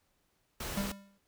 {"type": "noise", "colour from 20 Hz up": "pink", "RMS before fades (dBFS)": -39, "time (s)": [0.6, 0.92], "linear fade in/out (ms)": 5}
{"type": "tone with exponential decay", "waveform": "square", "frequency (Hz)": 198.3, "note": "G3", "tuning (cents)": 20, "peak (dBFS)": -30, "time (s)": [0.77, 1.18], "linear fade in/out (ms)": 5, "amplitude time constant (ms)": 87}
{"effects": ["pink hiss -75 dBFS RMS until 1.27 s"]}